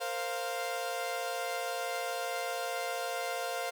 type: chord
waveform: sawtooth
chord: Bb suspended second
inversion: none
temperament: equal with one note detuned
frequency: 463.2 / 523.3 / 698.5 Hz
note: Bb4 / C5 / F5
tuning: -11 / 0 / 0 cents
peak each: -37 / -34 / -32 dBFS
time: 0-3.71 s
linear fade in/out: 20 ms
effects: none